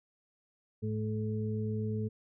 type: harmonic tone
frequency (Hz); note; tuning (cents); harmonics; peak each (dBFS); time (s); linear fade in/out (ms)
108; A2; -32; 1 / 2 / 4; -33 / -36 / -39; 0.82-2.09; 20
effects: none